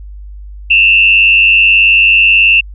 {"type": "tone with frequency modulation", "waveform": "sine", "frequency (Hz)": 2700, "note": "E7", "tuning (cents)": 41, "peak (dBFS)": -4, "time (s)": [0.7, 2.61], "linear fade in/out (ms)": 10, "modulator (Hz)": 98.4, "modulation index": 0.89, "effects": ["added 50 Hz sine -26 dBFS peak until 2.74 s"]}